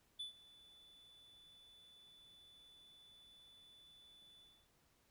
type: tone with ADSR envelope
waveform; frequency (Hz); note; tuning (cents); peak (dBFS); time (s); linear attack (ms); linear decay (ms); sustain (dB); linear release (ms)
triangle; 3479; A7; -20; -40; 0.19-4.69; 12; 120; -20; 290
effects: pink hiss -75 dBFS RMS until 5.1 s